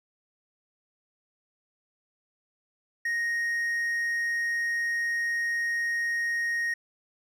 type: tone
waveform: triangle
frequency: 1868 Hz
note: A#6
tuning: 3 cents sharp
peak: -24 dBFS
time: 3.05-6.74 s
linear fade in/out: 5 ms
effects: none